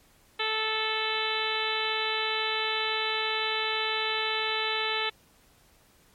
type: harmonic tone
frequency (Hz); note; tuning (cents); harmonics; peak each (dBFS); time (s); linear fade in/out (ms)
438; A4; -8; 1 / 2 / 3 / 4 / 5 / 6 / 7 / 8 / 9; -35 / -35 / -35 / -35 / -35 / -35 / -35 / -35 / -35; 0.39-5.1; 10
effects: pink hiss -61 dBFS RMS until 6.14 s + MP3 64 kbps